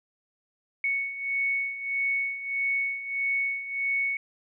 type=beating tone pair; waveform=sine; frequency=2217 / 2218.6 Hz; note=C#7 / C#7; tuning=0 / +1 cents; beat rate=1.6 Hz; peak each=-32 / -27 dBFS; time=0.84-4.17 s; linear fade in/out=2 ms; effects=none